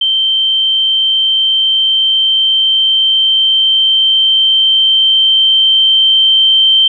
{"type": "tone with level ramp", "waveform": "sine", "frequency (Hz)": 3123, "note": "G7", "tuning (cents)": -7, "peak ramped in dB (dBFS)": [-9, -5], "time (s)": [0.01, 6.88], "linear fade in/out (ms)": 5, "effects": []}